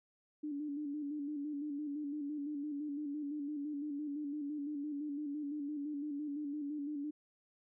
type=tone with vibrato; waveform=sine; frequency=292.2 Hz; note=D4; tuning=9 cents flat; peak=-37 dBFS; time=0.43-7.11 s; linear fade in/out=10 ms; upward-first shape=square; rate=5.9 Hz; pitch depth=49 cents each way; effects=none